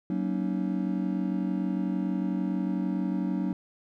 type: chord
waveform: triangle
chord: D# minor seventh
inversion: first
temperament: just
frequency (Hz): 186.68 / 233.3 / 280 / 311.1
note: F#3 / A#3 / C#4 / D#4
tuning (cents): +16 / +2 / +18 / 0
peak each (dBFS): -27 / -32 / -31 / -32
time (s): 0.1-3.53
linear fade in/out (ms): 2
effects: none